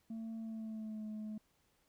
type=tone with pitch glide; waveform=sine; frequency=224.6 to 214.6 Hz; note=A3 to A3; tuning=+36 to -43 cents; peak=-38 dBFS; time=0.1-1.38 s; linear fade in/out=5 ms; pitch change=-79 cents; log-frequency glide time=0.39-1.05 s; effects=tanh soft clip ceiling -40 dBFS + pink hiss -75 dBFS RMS until 1.88 s